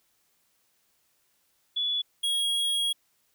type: tone pair in turn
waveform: sine / square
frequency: 3423 / 3301 Hz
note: A7 / G#7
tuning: -48 / -11 cents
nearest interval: minor second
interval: 63 cents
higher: first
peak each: -25 dBFS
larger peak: neither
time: 1.76-2.02 / 2.23-2.93 s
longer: second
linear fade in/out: 10 ms
effects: white hiss -70 dBFS RMS until 3.34 s